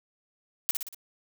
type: noise with echo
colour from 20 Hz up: blue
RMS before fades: -25 dBFS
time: 0.69-0.71 s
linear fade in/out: 0 ms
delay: 59 ms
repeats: 4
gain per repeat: -5 dB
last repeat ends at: 0.946 s
effects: none